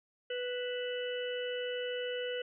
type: harmonic tone with a mistuned harmonic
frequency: 493.9 Hz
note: B4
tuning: in tune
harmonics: 1 / 3 / 4 / 5 / 6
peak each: -35 / -44 / -48 / -50 / -42 dBFS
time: 0.3-2.42 s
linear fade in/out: 5 ms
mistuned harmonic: 5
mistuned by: +110 cents
effects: none